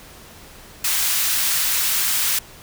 white high-pass noise, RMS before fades -20 dBFS, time 0.84-2.39 s, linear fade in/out 5 ms, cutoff 1300 Hz, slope 12 dB/octave, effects pink hiss -43 dBFS RMS until 2.62 s

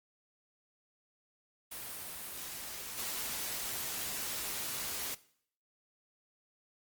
white noise with level steps, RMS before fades -43 / -38 dBFS, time 1.71-5.15 s, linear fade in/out 10 ms, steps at 2.97 s, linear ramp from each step 20 ms, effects noise-tail reverb RT60 0.6 s tail -19 dB re dry + Opus 32 kbps

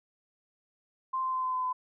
sine tone with pitch steps, 1045 / 1038.4 / 1031.8 / 1025.3 / 1018.8 / 1012.3 Hz, C6 / C6 / C6 / C6 / C6 / B5, -2 / -13 / -24 / -35 / -46 / +42 cents, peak -28 dBFS, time 1.13-1.73 s, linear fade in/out 10 ms, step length 100 ms, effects none

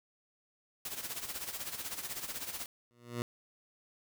white noise with tremolo, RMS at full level -38 dBFS, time 0.85-2.66 s, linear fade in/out 2 ms, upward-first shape sine, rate 16 Hz, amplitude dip 70%
15% pulse tone with exponential growth, 120 Hz, B2, 49 cents flat, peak -25 dBFS, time 2.91-3.22 s, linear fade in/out 0 ms, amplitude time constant 67 ms
effects none

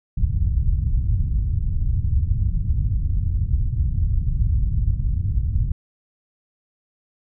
white low-pass noise, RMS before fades -20 dBFS, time 0.17-5.72 s, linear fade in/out 5 ms, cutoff 100 Hz, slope 24 dB/octave, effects none

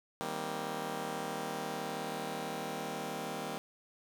10% pulse chord, C minor seventh, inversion first, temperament just, 156.98 / 196.22 / 235.5 / 261.6 Hz, Eb3 / G3 / Bb3 / C4, +16 / +2 / +18 / 0 cents, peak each -35 / -34 / -34 / -36 dBFS, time 0.21-3.58 s, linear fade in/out 0 ms, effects none

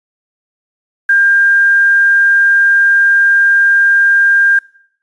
sine tone with quantisation, 1600 Hz, G6, 35 cents sharp, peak -6 dBFS, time 1.09-4.59 s, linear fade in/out 5 ms, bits 6, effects noise-tail reverb RT60 0.7 s tail -22 dB re dry + resampled to 22050 Hz

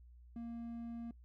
triangle tone, 233.1 Hz, A#3, in tune, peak -40 dBFS, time 0.36-1.11 s, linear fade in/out 2 ms, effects noise-tail reverb RT60 0.1 s tail -20 dB re dry + added 60 Hz sine -56 dBFS peak until 1.24 s

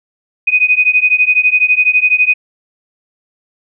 sine beating tone pair, 2490 / 2502 Hz, D#7 / D#7, +1 / +9 cents, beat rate 12 Hz, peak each -11 dBFS, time 0.47-2.34 s, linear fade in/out 10 ms, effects none

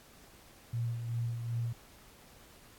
sine tone with tremolo, 117.6 Hz, A#2, 16 cents sharp, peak -30 dBFS, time 0.73-1.73 s, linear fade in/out 5 ms, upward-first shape sine, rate 2.6 Hz, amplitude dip 50%, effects pink hiss -58 dBFS RMS until 2.78 s + AAC 64 kbps

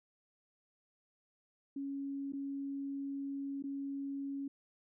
sine tone with dropouts, 277.2 Hz, C#4, in tune, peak -37 dBFS, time 1.76-4.48 s, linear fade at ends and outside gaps 5 ms, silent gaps 2.323-2.333 / 3.625-3.638 s, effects none

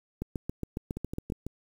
two click trains, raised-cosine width 3 ms, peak -22 / -19 dBFS, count 4 / 9, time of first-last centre 0.97-1.466 / 0.22-1.322 s, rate 6.05 / 7.26 Hz, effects 8-bit

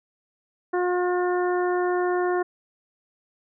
harmonic tone, 358.5 Hz, F4, 45 cents sharp, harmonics 1 / 2 / 3 / 4 / 5, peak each -22 / -28 / -32 / -34 / -36 dBFS, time 0.73-2.43 s, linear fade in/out 10 ms, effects none

